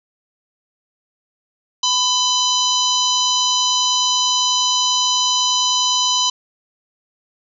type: harmonic tone with a mistuned harmonic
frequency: 999 Hz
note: B5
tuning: 20 cents sharp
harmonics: 1 / 3 / 4 / 5 / 6 / 7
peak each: -21 / -20 / -20 / -27 / -22 / -27 dBFS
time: 1.83-6.3 s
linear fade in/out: 5 ms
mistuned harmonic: 3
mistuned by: +17 cents
effects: none